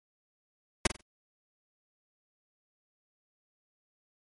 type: noise with echo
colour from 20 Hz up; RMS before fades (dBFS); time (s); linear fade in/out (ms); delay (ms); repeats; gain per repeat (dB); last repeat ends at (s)
pink; -22; 0.85-0.87; 5; 47; 3; -12; 1.011
effects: MP3 48 kbps